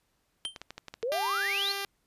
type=tone with exponential decay; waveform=square; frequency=3136 Hz; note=G7; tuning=in tune; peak=-29 dBFS; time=0.45-0.58 s; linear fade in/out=0 ms; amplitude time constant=27 ms
type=clicks; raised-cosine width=0.2 ms; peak=-23 dBFS; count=8; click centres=0.453 / 0.562 / 0.616 / 0.706 / 0.78 / 0.883 / 0.94 / 1.028 s
type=exponential sweep; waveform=sine; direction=up; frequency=440.8 to 4474 Hz; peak=-28 dBFS; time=1.03-1.72 s; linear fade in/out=2 ms
type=tone; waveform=5% pulse; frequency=397.2 Hz; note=G4; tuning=23 cents sharp; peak=-21 dBFS; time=1.12-1.85 s; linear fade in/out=0 ms
effects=pink hiss -74 dBFS RMS until 2.06 s + resampled to 32000 Hz